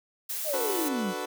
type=noise; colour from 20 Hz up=blue; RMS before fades=-33 dBFS; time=0.29-0.89 s; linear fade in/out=10 ms
type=exponential sweep; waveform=sine; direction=down; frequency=662 to 176 Hz; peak=-28 dBFS; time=0.44-1.14 s; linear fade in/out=50 ms
type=chord; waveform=20% pulse; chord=B minor seventh; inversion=first; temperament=equal; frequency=293.7 / 370 / 440 / 493.9 Hz; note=D4 / F#4 / A4 / B4; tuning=0 / 0 / 0 / 0 cents; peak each=-34 / -31 / -33 / -31 dBFS; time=0.53-1.26 s; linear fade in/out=10 ms
effects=none